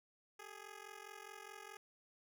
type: ring-modulated tone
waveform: 10% pulse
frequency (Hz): 415.3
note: G#4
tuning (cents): 0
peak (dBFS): -40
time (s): 0.39-1.77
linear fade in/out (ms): 2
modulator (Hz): 22.4
effects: none